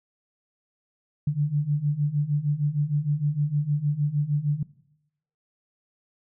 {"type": "beating tone pair", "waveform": "sine", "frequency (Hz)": [143.3, 149.8], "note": ["D3", "D3"], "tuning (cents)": [-42, 35], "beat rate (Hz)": 6.5, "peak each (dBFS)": [-25, -24], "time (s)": [1.27, 4.63], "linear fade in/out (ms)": 5, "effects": ["noise-tail reverb RT60 0.8 s tail -19 dB re dry"]}